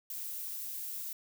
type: noise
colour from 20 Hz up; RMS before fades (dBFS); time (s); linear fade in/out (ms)
violet; -40; 0.1-1.13; 2
effects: none